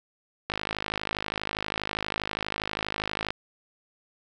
click train, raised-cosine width 0.3 ms, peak -12 dBFS, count 148, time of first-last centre 0.5-3.305 s, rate 52.4 Hz, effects none

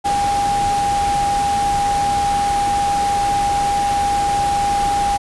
sine tone in noise, 808 Hz, G#5, 48 cents flat, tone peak -15 dBFS, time 0.04-5.18 s, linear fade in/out 20 ms, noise pink, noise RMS -26 dBFS, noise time 0.04-5.18 s, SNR +8 dB, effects resampled to 24000 Hz

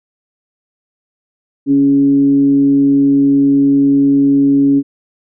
sine tone with frequency modulation, 278.9 Hz, C#4, 11 cents sharp, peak -7 dBFS, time 1.66-4.83 s, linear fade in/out 50 ms, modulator 137 Hz, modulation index 0.27, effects none

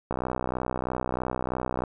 click train, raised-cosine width 1 ms, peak -14 dBFS, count 110, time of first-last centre 0.11-1.837 s, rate 63.1 Hz, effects none

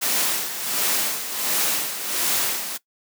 white noise with tremolo, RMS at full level -21 dBFS, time 0.01-2.78 s, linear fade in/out 20 ms, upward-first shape sine, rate 1.4 Hz, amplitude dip 65%, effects noise-tail reverb RT60 0.1 s tail -19 dB re dry + high-pass 200 Hz 12 dB/octave

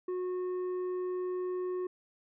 sine tone with tanh clipping, 364.7 Hz, F#4, 25 cents flat, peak -33 dBFS, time 0.08-1.87 s, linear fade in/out 5 ms, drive 6 dB, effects none

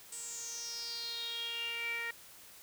sawtooth tone with band-pass filter sweep, 466.2 Hz, A#4, in tune, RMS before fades -40 dBFS, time 0.12-2.11 s, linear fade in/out 5 ms, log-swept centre 8300 to 2000 Hz, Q 8, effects white hiss -55 dBFS RMS until 2.62 s

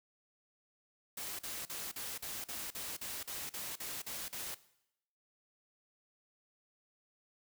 white noise bursts, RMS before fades -42 dBFS, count 13, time 1.17-4.546 s, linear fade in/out 5 ms, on 220 ms, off 43 ms, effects noise-tail reverb RT60 0.8 s tail -18 dB re dry

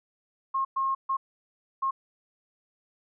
sine tone bursts at uneven times, 1075 Hz, C6, 47 cents sharp, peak -24 dBFS, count 4, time 0.54-0.65 / 0.76-0.95 / 1.09-1.17 / 1.82-1.91 s, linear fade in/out 10 ms, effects none

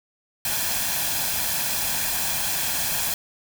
white noise with comb filter, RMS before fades -25 dBFS, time 0.45-3.14 s, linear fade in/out 2 ms, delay 1.2 ms, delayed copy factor +0.55, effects none

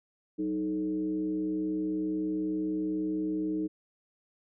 sine tone with frequency modulation, 311.1 Hz, D#4, in tune, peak -28 dBFS, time 0.38-3.68 s, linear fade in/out 20 ms, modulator 122 Hz, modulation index 0.59, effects none

